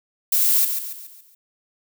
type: noise with echo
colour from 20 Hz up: violet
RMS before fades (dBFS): -18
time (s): 0.32-0.65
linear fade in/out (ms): 5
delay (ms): 140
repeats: 5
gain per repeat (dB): -7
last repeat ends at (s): 1.35
effects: none